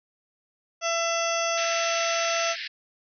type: harmonic tone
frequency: 670 Hz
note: E5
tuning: 28 cents sharp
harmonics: 1 / 2 / 3 / 4 / 5 / 7 / 8 / 9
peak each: -27 / -30 / -35 / -32 / -36 / -39 / -37 / -32 dBFS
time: 0.81-2.56 s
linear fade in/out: 50 ms
type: band-pass noise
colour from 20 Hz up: pink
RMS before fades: -35 dBFS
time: 1.57-2.68 s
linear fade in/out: 10 ms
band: 1600 to 5200 Hz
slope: 96 dB/octave
effects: none